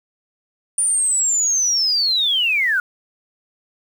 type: linear sweep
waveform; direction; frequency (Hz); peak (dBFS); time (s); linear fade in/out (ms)
sine; down; 9397 to 1409; -15; 0.78-2.8; 2
effects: 7-bit